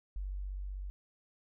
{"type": "tone with level ramp", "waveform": "sine", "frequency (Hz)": 47.9, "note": "G1", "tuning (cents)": -39, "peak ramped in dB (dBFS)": [-35, -38], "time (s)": [0.16, 0.9], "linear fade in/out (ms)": 0, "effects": []}